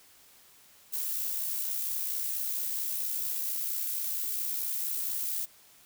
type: noise with amplitude modulation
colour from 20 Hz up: violet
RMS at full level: -31 dBFS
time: 0.92-5.46 s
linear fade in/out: 20 ms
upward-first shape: sine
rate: 64.4 Hz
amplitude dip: 35%
effects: white hiss -58 dBFS RMS until 5.85 s